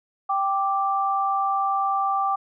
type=tone pair together; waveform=sine; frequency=784 / 1174.7 Hz; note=G5 / D6; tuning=0 / 0 cents; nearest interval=perfect fifth; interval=700 cents; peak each=-23 dBFS; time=0.29-2.36 s; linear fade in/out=10 ms; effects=none

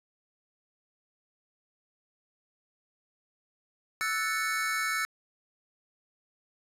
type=chord; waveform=square; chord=F# minor seventh; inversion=third; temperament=equal; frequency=1318.5 / 1480 / 1760 / 2217 Hz; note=E6 / F#6 / A6 / C#7; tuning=0 / 0 / 0 / 0 cents; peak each=-34 / -36 / -34 / -34 dBFS; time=4.01-5.05 s; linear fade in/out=0 ms; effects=resampled to 32000 Hz + 9-bit

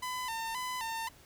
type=tone with vibrato; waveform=sawtooth; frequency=954 Hz; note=A#5; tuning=40 cents sharp; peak=-31 dBFS; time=0.02-1.09 s; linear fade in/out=10 ms; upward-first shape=square; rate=1.9 Hz; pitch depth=92 cents each way; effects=pink hiss -58 dBFS RMS until 1.25 s

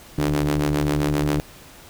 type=ring-modulated tone; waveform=sawtooth; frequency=73.42 Hz; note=D2; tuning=in tune; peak=-12 dBFS; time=0.18-1.4 s; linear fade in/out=0 ms; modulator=224 Hz; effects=pink hiss -45 dBFS RMS until 1.89 s

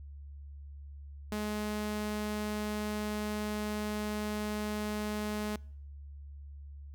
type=tone; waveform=sawtooth; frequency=210.9 Hz; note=G#3; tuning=27 cents sharp; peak=-29 dBFS; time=1.32-5.56 s; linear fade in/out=2 ms; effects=noise-tail reverb RT60 0.7 s tail -26 dB re dry + added 71 Hz sine -44 dBFS peak until 6.94 s

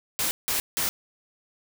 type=noise bursts; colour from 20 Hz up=white; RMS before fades=-26 dBFS; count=3; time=0.19-0.89 s; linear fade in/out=0 ms; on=120 ms; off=170 ms; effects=none

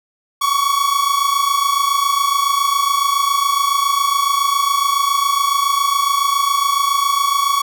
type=tone pair together; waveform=45% pulse; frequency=1108.7 / 1135.9 Hz; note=C#6 / C#6; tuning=0 / +42 cents; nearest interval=unison; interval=42 cents; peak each=-17 dBFS; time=0.41-7.62 s; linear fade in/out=10 ms; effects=none

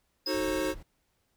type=tone with exponential decay; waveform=triangle; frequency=5040 Hz; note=D#8; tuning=21 cents sharp; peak=-27 dBFS; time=0.26-0.49 s; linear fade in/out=5 ms; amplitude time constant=48 ms
type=chord; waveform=square; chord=D# diminished seventh; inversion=none; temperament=equal with one note detuned; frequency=311.1 / 370 / 440 / 536.4 Hz; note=D#4 / F#4 / A4 / C5; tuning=0 / 0 / 0 / +43 cents; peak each=-33 / -34 / -39 / -33 dBFS; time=0.26-0.75 s; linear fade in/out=50 ms
type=noise; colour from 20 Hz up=brown; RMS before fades=-45 dBFS; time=0.34-0.83 s; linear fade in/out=5 ms
effects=pink hiss -74 dBFS RMS until 1.36 s

